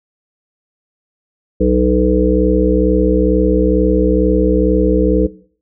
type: harmonic tone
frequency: 62.2 Hz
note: B1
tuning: 13 cents sharp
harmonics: 1 / 3 / 5 / 7 / 8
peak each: -16 / -16 / -16 / -16 / -16 dBFS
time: 1.6-5.27 s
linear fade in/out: 10 ms
effects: noise-tail reverb RT60 0.5 s tail -19 dB re dry